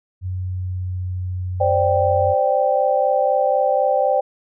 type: tone with pitch glide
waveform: sine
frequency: 92.1 to 91.36 Hz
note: F#2 to F#2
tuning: -7 to -21 cents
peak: -22 dBFS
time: 0.21-2.35 s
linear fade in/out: 50 ms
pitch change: -14 cents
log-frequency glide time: 0.37-1.02 s
type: chord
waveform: sine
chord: C suspended second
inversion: none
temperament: equal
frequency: 523.3 / 587.3 / 784 Hz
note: C5 / D5 / G5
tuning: 0 / 0 / 0 cents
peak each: -19 dBFS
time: 1.6-4.21 s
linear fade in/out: 10 ms
effects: none